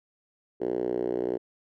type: tone with band-pass filter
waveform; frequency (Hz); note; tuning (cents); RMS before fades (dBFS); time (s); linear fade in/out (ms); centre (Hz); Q
5% pulse; 61.1; B1; -18; -29; 0.6-1.38; 20; 390; 4.2
effects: none